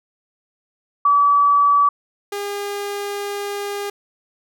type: tone pair in turn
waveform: sine / sawtooth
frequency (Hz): 1147 / 405.5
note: D6 / G#4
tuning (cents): -41 / -41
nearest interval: octave + tritone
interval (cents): 1800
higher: first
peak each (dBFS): -11 / -20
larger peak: first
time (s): 1.05-1.89 / 2.32-3.9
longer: second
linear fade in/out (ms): 5
effects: none